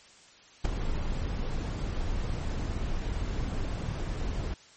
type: noise with ADSR envelope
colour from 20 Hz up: brown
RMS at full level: -20 dBFS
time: 0.64-4.54 s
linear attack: 14 ms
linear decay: 7 ms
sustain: -11 dB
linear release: 5 ms
effects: white hiss -55 dBFS RMS until 4.76 s + MP3 32 kbps